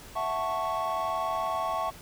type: chord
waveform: triangle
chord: F# minor seventh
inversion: third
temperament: equal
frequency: 659.3 / 740 / 880 / 1108.7 Hz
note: E5 / F#5 / A5 / C#6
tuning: 0 / 0 / 0 / 0 cents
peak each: -31 / -33 / -33 / -29 dBFS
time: 0.15-1.91 s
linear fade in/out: 20 ms
effects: pink hiss -48 dBFS RMS until 2.01 s